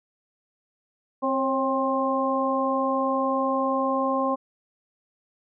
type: harmonic tone with a mistuned harmonic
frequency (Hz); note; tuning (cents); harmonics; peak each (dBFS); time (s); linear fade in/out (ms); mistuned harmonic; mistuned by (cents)
264.6; C4; +20; 1 / 2 / 3 / 4; -27 / -26 / -30 / -26; 1.22-4.36; 20; 2; +40
effects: none